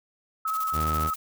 sine tone with vibrato, 1286 Hz, E6, 43 cents flat, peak -25 dBFS, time 0.45-1.14 s, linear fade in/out 5 ms, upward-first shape square, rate 16 Hz, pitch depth 14 cents each way
blue noise with tremolo, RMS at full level -37 dBFS, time 0.47-1.16 s, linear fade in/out 10 ms, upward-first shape square, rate 15 Hz, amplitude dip 70%
sawtooth tone, 77.78 Hz, D#2, in tune, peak -23 dBFS, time 0.72-1.11 s, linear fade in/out 50 ms
effects none

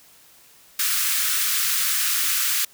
white high-pass noise, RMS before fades -22 dBFS, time 0.79-2.65 s, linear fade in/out 5 ms, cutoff 1200 Hz, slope 48 dB/octave, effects white hiss -52 dBFS RMS until 2.73 s

